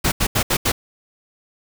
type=noise bursts at uneven times; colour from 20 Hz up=pink; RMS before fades=-18 dBFS; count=5; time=0.04-0.12 / 0.2-0.27 / 0.35-0.43 / 0.5-0.57 / 0.65-0.72 s; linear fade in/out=10 ms; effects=none